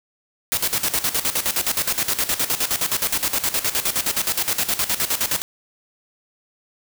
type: noise with tremolo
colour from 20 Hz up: white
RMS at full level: -20 dBFS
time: 0.52-5.42 s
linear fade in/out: 0 ms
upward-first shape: square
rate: 9.6 Hz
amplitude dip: 75%
effects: none